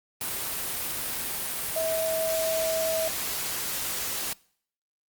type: tone in noise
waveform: sine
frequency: 646 Hz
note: E5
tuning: 35 cents flat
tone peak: -25 dBFS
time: 1.76-3.08 s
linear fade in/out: 2 ms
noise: white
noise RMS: -31 dBFS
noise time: 0.21-4.33 s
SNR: +3 dB
effects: noise-tail reverb RT60 0.6 s tail -24 dB re dry + Opus 32 kbps